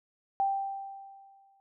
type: tone with exponential decay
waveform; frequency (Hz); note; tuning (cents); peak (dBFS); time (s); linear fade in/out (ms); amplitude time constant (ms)
sine; 785; G5; +2; -23; 0.4-1.6; 0; 260
effects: none